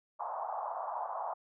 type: band-pass noise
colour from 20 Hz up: pink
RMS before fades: -38 dBFS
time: 0.19-1.34 s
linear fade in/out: 10 ms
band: 670 to 1100 Hz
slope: 48 dB/octave
effects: none